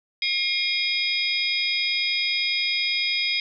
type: tone cluster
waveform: sine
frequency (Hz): 2138 / 2420 / 3287 / 3767 / 4975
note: C7 / D#7 / G#7 / A#7 / D#8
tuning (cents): +37 / -49 / -19 / +17 / -1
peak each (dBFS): -28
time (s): 0.22-3.4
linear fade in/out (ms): 2
effects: none